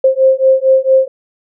sine beating tone pair, 526 / 530.4 Hz, C5 / C5, +9 / +23 cents, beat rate 4.4 Hz, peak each -10 dBFS, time 0.04-1.08 s, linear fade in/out 5 ms, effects none

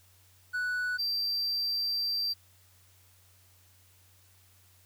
triangle tone pair in turn, 1480 / 4699 Hz, F#6 / D8, 0 / 0 cents, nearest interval octave + minor sixth, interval 2000 cents, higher second, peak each -27 dBFS, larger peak neither, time 0.53-0.98 / 0.98-2.34 s, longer second, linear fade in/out 20 ms, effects added 92 Hz sine -62 dBFS peak until 4.85 s + white hiss -63 dBFS RMS until 4.85 s

